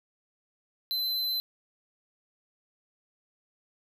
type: tone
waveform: square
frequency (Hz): 4054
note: B7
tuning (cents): +45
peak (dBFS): -28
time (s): 0.91-1.4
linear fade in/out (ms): 0
effects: none